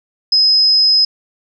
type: tone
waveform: sine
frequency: 5080 Hz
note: D#8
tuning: 35 cents sharp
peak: -8 dBFS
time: 0.32-1.05 s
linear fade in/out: 5 ms
effects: none